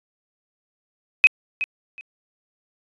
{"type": "tone with echo", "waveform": "sine", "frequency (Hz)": 2530, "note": "D#7", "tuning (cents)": 28, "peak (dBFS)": -7, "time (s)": [1.24, 1.27], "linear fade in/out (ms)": 0, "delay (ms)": 370, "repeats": 2, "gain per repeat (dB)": -14, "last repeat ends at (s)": 2.01, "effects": ["resampled to 22050 Hz"]}